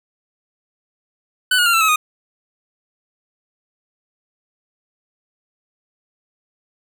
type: tone with pitch steps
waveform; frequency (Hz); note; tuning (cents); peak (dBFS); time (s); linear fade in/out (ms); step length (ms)
25% pulse; 1498 / 1442 / 1388 / 1336.1 / 1286.1 / 1238; F#6 / F#6 / F6 / E6 / E6 / D#6; +21 / -45 / -11 / +23 / -43 / -9; -9; 1.51-1.96; 5; 75
effects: none